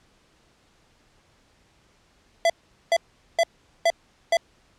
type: tone bursts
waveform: square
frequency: 671 Hz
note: E5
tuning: 31 cents sharp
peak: -17 dBFS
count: 5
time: 2.45-4.37 s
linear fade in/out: 2 ms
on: 48 ms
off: 420 ms
effects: pink hiss -61 dBFS RMS until 4.78 s + low-pass 7000 Hz 12 dB/octave